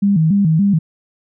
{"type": "tone with vibrato", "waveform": "sine", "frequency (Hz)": 178.6, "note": "F3", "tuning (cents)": 39, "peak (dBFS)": -10, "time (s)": [0.02, 0.79], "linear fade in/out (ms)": 10, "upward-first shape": "square", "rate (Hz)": 3.5, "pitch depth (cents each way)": 200, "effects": []}